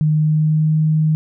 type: tone with pitch glide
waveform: sine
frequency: 153.5 to 155.82 Hz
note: D#3 to D#3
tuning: -23 to +3 cents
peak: -12 dBFS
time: 0.01-1.15 s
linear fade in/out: 0 ms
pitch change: +26 cents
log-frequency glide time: 0.11-0.75 s
effects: none